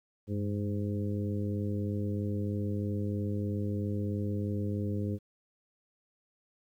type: harmonic tone with a mistuned harmonic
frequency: 103.1 Hz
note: G#2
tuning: 12 cents flat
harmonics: 1 / 2 / 3 / 4 / 5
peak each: -32 / -35 / -39 / -41 / -44 dBFS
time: 0.27-5.19 s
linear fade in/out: 50 ms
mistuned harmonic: 1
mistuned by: -61 cents
effects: 11-bit